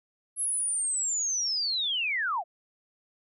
sine linear sweep, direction down, 11000 to 622.3 Hz, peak -26 dBFS, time 0.36-2.44 s, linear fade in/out 50 ms, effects none

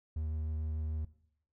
triangle tone with vibrato, 77.78 Hz, D#2, in tune, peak -31 dBFS, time 0.16-1.05 s, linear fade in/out 5 ms, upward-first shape sine, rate 6.8 Hz, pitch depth 9 cents each way, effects noise-tail reverb RT60 0.7 s tail -18 dB re dry

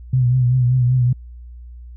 sine tone with vibrato, 125.5 Hz, B2, 28 cents sharp, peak -12 dBFS, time 0.13-1.13 s, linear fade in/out 5 ms, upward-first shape triangle, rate 5.2 Hz, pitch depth 68 cents each way, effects added 60 Hz sine -34 dBFS peak until 1.96 s

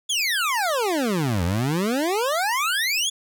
25% pulse exponential two-way sweep, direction down then up, 3475 to 82.41 to 3475 Hz, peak -17 dBFS, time 0.09-3.1 s, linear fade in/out 10 ms, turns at 1.44 s, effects none

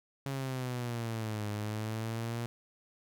sawtooth exponential two-way sweep, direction down then up, 138.59 to 103.9 to 118.7 Hz, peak -30 dBFS, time 0.26-2.46 s, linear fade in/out 0 ms, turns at 1.49 s, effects none

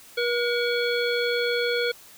harmonic tone with a mistuned harmonic, 480.2 Hz, B4, 49 cents flat, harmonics 1 / 3 / 5 / 7 / 9, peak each -24 / -29 / -31 / -32 / -34 dBFS, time 0.17-1.92 s, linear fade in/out 10 ms, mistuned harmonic 5, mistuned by -100 cents, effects white hiss -49 dBFS RMS until 2.17 s

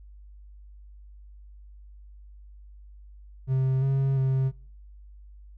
triangle tone with pitch steps, 131.7 / 135.6 / 132.6 Hz, C3 / C#3 / C3, +12 / -38 / +23 cents, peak -19 dBFS, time 3.47-4.52 s, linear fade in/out 50 ms, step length 350 ms, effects noise-tail reverb RT60 0.5 s tail -26 dB re dry + added 50 Hz sine -45 dBFS peak until 5.57 s

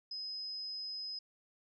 sine tone, 5060 Hz, D#8, 28 cents sharp, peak -39 dBFS, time 0.11-1.19 s, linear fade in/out 5 ms, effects none

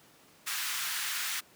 pink high-pass noise, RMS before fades -34 dBFS, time 0.46-1.41 s, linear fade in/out 20 ms, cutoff 1300 Hz, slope 24 dB/octave, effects pink hiss -59 dBFS RMS until 1.55 s + high-pass 150 Hz 12 dB/octave

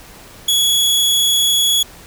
sawtooth tone, 3366 Hz, G#7, 23 cents sharp, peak -9 dBFS, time 0.48-1.83 s, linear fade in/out 5 ms, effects pink hiss -40 dBFS RMS until 2.06 s

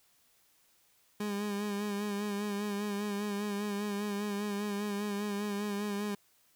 30% pulse tone with vibrato, 204.9 Hz, G#3, 23 cents flat, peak -30 dBFS, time 1.2-6.15 s, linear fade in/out 5 ms, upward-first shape sine, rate 5 Hz, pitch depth 38 cents each way, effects white hiss -68 dBFS RMS until 6.55 s

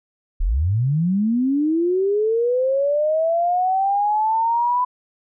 sine linear sweep, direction up, 31.02 to 1001 Hz, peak -16 dBFS, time 0.4-4.85 s, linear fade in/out 10 ms, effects none

